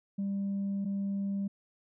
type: tone pair in turn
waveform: sine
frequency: 198 / 198 Hz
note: G3 / G3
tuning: +18 / +18 cents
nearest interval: unison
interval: 0 cents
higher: neither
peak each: -28 dBFS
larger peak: neither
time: 0.18-0.85 / 0.85-1.48 s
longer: first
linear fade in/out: 10 ms
effects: tanh soft clip ceiling -28 dBFS